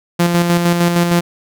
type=tone with tremolo; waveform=sawtooth; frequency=172.8 Hz; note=F3; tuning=18 cents flat; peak=-6 dBFS; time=0.19-1.21 s; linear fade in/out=10 ms; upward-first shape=square; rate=6.5 Hz; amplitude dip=40%; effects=none